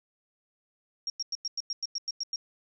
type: tone bursts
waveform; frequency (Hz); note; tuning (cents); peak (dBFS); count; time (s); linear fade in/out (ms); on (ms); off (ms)
sine; 5580; F8; -2; -29; 11; 1.07-2.36; 2; 30; 96
effects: none